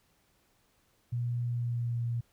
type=tone with pitch glide; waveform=sine; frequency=120.4 to 118.19 Hz; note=B2 to A#2; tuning=-44 to +24 cents; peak=-29 dBFS; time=1.12-2.21 s; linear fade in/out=10 ms; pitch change=-32 cents; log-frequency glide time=1.44-2.04 s; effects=pink hiss -70 dBFS RMS until 2.32 s